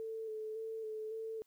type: tone with vibrato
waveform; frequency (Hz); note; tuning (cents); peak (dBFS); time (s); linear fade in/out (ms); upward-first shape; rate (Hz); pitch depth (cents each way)
sine; 439.8; A4; -1; -39; 0-1.42; 0; square; 1.8; 22
effects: white hiss -75 dBFS RMS until 1.46 s